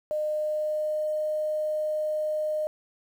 sine tone with pitch glide, 609 to 613.2 Hz, D#5 to D#5, -37 to -25 cents, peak -25 dBFS, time 0.11-2.67 s, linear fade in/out 0 ms, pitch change +12 cents, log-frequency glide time 0.29-1.26 s, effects 9-bit

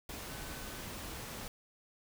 sine tone in noise, 1515 Hz, F#6, 40 cents sharp, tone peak -55 dBFS, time 0.29-0.81 s, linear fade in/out 2 ms, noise pink, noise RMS -44 dBFS, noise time 0.09-1.48 s, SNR -14 dB, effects none

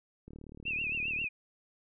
click train, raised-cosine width 3 ms, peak -35 dBFS, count 37, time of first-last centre 0.28-1.243 s, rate 37.4 Hz
sine tone with vibrato, 2600 Hz, E7, 24 cents flat, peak -31 dBFS, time 0.65-1.29 s, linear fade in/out 20 ms, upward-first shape triangle, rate 7.5 Hz, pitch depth 130 cents each way
effects none

